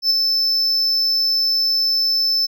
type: tone with ADSR envelope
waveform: triangle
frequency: 5274 Hz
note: E8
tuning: in tune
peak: -10 dBFS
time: 0.02-2.47 s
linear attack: 81 ms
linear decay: 16 ms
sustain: -4 dB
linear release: 21 ms
effects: none